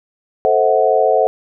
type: chord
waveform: sine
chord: F# half-diminished seventh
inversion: first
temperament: equal with one note detuned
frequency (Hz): 440 / 523.3 / 646.4 / 740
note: A4 / C5 / E5 / F#5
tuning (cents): 0 / 0 / -34 / 0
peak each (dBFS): -16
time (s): 0.45-1.27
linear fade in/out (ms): 0
effects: none